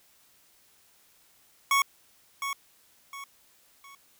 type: tone with echo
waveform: 25% pulse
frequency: 1108.7 Hz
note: C#6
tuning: in tune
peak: -17 dBFS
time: 1.71-1.82 s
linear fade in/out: 2 ms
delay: 710 ms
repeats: 3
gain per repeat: -9 dB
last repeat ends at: 3.95 s
effects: white hiss -62 dBFS RMS until 4.19 s